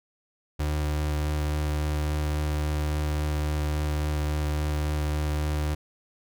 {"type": "tone", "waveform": "35% pulse", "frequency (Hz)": 75.3, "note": "D2", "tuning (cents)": 44, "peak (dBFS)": -23, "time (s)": [0.59, 5.75], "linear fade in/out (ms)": 10, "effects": []}